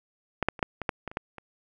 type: clicks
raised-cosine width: 0.5 ms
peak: -10 / -7 / -26 / -8 / -17 / -10 / -19 / -27 / -13 / -26 dBFS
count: 10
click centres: 0.427 / 0.486 / 0.592 / 0.628 / 0.817 / 0.892 / 1.077 / 1.115 / 1.171 / 1.383 s
effects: none